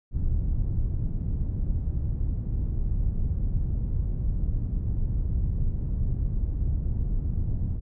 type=low-pass noise; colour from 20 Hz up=pink; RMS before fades=-26 dBFS; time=0.11-7.81 s; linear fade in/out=50 ms; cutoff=110 Hz; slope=12 dB/octave; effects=none